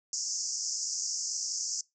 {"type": "band-pass noise", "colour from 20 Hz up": "white", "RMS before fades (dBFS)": -34, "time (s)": [0.13, 1.81], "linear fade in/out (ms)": 2, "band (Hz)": [5000, 7200], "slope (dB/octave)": 96, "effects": ["noise-tail reverb RT60 0.2 s tail -23 dB re dry"]}